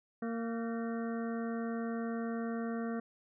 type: harmonic tone with a mistuned harmonic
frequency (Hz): 230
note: A#3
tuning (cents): -23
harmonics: 1 / 2 / 3 / 5 / 6 / 7 / 8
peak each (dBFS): -35 / -41 / -45 / -49 / -51 / -52 / -53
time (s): 0.22-3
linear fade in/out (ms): 5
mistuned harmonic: 7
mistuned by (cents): -89
effects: none